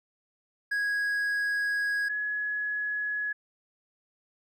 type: tone pair in turn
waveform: triangle / sine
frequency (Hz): 1656 / 1686.9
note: G#6 / G#6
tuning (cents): -5 / +27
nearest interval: unison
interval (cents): 32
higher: second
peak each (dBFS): -24 / -28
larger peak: first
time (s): 0.71-2.09 / 2.09-3.33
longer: first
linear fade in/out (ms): 10
effects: none